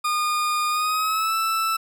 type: tone with pitch glide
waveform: 40% pulse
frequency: 1219 to 1321.7 Hz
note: D#6 to E6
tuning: -36 to +4 cents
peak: -20 dBFS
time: 0.04-1.77 s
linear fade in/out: 10 ms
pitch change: +140 cents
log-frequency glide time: 0.69-1.35 s
effects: none